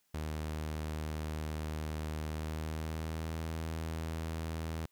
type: tone with pitch glide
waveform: sawtooth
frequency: 77.4 to 80.69 Hz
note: D#2 to E2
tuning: -9 to -36 cents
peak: -32 dBFS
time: 0.14-4.86 s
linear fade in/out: 5 ms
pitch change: +73 cents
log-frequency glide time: 2.24-3.39 s
effects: white hiss -75 dBFS RMS until 4.91 s